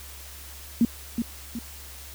sine tone with echo, 233.1 Hz, A#3, in tune, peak -15 dBFS, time 0.81-0.85 s, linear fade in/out 2 ms, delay 370 ms, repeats 2, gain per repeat -7 dB, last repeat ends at 1.59 s, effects added 69 Hz sine -44 dBFS peak until 2.14 s + white hiss -44 dBFS RMS until 2.14 s

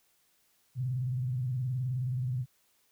sine tone with vibrato, 126.7 Hz, B2, 45 cents sharp, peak -29 dBFS, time 0.75-2.46 s, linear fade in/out 50 ms, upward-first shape square, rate 19 Hz, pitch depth 87 cents each way, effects white hiss -70 dBFS RMS until 2.91 s

